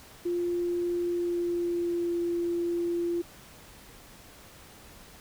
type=tone with pitch glide; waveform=sine; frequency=349.2 to 344.2 Hz; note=F4 to F4; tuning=0 to -25 cents; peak=-26 dBFS; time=0.25-3.22 s; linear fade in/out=10 ms; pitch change=-25 cents; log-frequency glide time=0.98-2.19 s; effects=pink hiss -51 dBFS RMS until 5.2 s